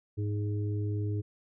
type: harmonic tone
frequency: 103.83 Hz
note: G#2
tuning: in tune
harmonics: 1 / 3 / 4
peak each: -29 / -39 / -41 dBFS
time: 0.17-1.22 s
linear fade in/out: 20 ms
effects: none